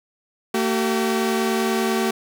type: tone pair together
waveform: sawtooth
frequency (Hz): 226.3 / 382.5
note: A3 / G4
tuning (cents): +49 / -42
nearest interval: major sixth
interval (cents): 909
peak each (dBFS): -18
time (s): 0.54-2.11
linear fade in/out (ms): 5
effects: none